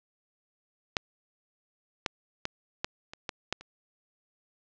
clicks, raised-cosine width 0.2 ms, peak -8 / -10 / -13 / -11 / -24 / -15 / -11 / -28 dBFS, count 8, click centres 0.968 / 2.062 / 2.454 / 2.845 / 3.135 / 3.292 / 3.526 / 3.61 s, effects low-pass 6000 Hz 12 dB/octave

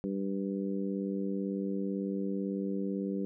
harmonic tone, 98 Hz, G2, in tune, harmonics 2 / 3 / 4 / 5, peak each -33 / -37 / -39 / -41 dBFS, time 0.04-3.25 s, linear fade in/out 0 ms, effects none

